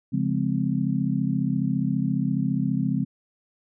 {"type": "chord", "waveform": "sine", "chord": "Db major seventh", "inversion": "none", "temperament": "just", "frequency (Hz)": [138.59, 173.24, 207.9, 259.9], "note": ["Db3", "F3", "Ab3", "C4"], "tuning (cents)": [0, -14, 2, -11], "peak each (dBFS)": -27, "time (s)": [0.12, 3.05], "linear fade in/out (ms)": 20, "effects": []}